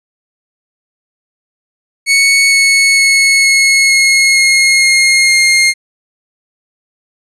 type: tone with pitch steps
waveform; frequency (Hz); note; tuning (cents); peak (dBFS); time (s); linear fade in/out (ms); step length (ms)
sawtooth; 2216 / 2203 / 2191 / 2178 / 2165 / 2153 / 2141 / 2128; C#7 / C#7 / C#7 / C#7 / C#7 / C7 / C7 / C7; -1 / -11 / -21 / -31 / -41 / +49 / +39 / +29; -3; 2.06-5.74; 50; 460
effects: resampled to 24000 Hz